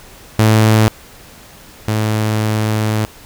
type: tone pair in turn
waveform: sawtooth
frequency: 109.3 / 108.17 Hz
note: A2 / A2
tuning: -11 / -29 cents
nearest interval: unison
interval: 18 cents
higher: first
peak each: -4 / -10 dBFS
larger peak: first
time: 0.39-0.88 / 1.88-3.05 s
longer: second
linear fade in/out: 0 ms
effects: pink hiss -40 dBFS RMS until 3.25 s